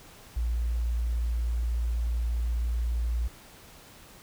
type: tone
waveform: sine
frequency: 58.27 Hz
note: A#1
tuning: in tune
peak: -25 dBFS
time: 0.36-3.28 s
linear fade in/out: 10 ms
effects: pink hiss -51 dBFS RMS until 4.22 s